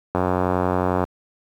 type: click train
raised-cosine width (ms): 1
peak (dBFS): -6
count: 82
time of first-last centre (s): 0.15-1.039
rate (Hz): 91.1
effects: high-pass 60 Hz 12 dB/octave + 8-bit